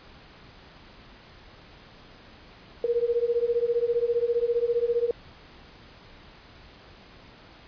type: beating tone pair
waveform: sine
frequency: 466.2 / 481.2 Hz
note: A#4 / B4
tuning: 0 / -45 cents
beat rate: 15 Hz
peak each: -25 dBFS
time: 2.84-5.11 s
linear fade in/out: 2 ms
effects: pink hiss -50 dBFS RMS until 7.67 s + resampled to 11025 Hz